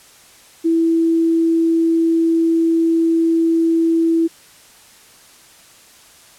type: tone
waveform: sine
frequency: 329.6 Hz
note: E4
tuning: in tune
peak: -12 dBFS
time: 0.64-4.28 s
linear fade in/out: 20 ms
effects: white hiss -46 dBFS RMS until 6.38 s + low-pass 11000 Hz 12 dB/octave